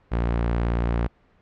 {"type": "tone", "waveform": "sawtooth", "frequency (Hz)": 58.27, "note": "A#1", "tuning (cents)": 0, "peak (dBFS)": -17, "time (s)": [0.11, 1.08], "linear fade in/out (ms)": 20, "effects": ["pink hiss -60 dBFS RMS until 1.41 s", "low-pass 2000 Hz 12 dB/octave"]}